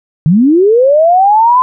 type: linear sweep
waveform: sine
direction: up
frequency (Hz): 143.7 to 1032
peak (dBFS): -4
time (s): 0.26-1.62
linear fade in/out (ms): 0
effects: none